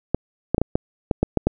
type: clicks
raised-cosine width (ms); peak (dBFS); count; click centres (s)
2; -4; 9; 0.146 / 0.546 / 0.581 / 0.616 / 0.755 / 1.112 / 1.23 / 1.373 / 1.47
effects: none